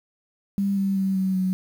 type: tone with pitch steps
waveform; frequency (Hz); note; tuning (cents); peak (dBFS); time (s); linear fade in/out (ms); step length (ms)
sine; 198.4 / 195.33 / 192.31 / 189.33 / 186.4; G3 / G3 / G3 / F#3 / F#3; +21 / -6 / -33 / +40 / +13; -20; 0.58-1.53; 0; 190
effects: 8-bit